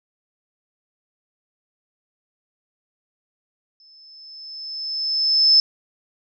sine tone with exponential growth, 5250 Hz, E8, 8 cents flat, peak -9 dBFS, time 3.8-5.6 s, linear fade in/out 1 ms, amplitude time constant 390 ms, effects none

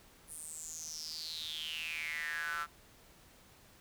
square tone with high-pass filter sweep, 79.1 Hz, D#2, 29 cents sharp, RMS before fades -41 dBFS, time 0.27-2.67 s, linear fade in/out 50 ms, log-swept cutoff 10000 to 1300 Hz, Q 9, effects pink hiss -61 dBFS RMS until 3.8 s

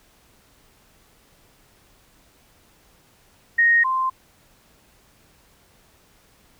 sine tone pair in turn, 1864.7 / 1043.7 Hz, A#6 / C6, 0 / -5 cents, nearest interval minor seventh, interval 1005 cents, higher first, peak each -13 / -19 dBFS, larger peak first, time 3.58-3.84 / 3.84-4.1 s, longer neither, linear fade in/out 10 ms, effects pink hiss -57 dBFS RMS until 6.59 s

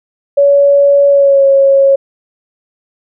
sine tone with pitch glide, 565 to 548.3 Hz, C#5 to C#5, +33 to -19 cents, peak -4 dBFS, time 0.37-1.96 s, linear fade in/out 10 ms, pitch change -52 cents, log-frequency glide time 1.09-1.45 s, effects none

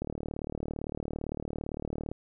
click train, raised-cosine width 2 ms, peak -21 dBFS, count 80, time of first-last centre 0.02-2.115 s, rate 37.7 Hz, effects none

